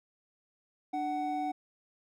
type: tone pair together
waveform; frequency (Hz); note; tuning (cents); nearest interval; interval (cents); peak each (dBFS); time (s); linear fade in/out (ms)
triangle; 296.4 / 747; D4 / F#5; +16 / +16; octave + major third; 1600; -34 / -30; 0.93-1.52; 10
effects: none